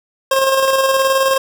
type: tone with tremolo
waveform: 25% pulse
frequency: 535 Hz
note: C5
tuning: 38 cents sharp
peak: -7 dBFS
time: 0.31-1.38 s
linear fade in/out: 5 ms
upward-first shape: square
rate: 19 Hz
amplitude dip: 35%
effects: none